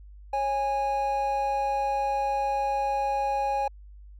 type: tone pair together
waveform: triangle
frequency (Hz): 550 / 823.5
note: C#5 / G#5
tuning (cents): -14 / -15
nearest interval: perfect fifth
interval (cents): 699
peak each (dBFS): -29 / -23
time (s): 0.33-3.68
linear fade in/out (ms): 5
effects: added 50 Hz sine -44 dBFS peak until 4.19 s